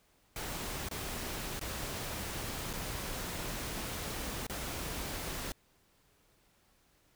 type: noise with dropouts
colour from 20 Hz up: pink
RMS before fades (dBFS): -39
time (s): 0.36-5.52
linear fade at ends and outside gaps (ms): 1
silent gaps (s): 0.887-0.912 / 1.594-1.612 / 2.73-2.736 / 4.467-4.497
effects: pink hiss -69 dBFS RMS until 7.15 s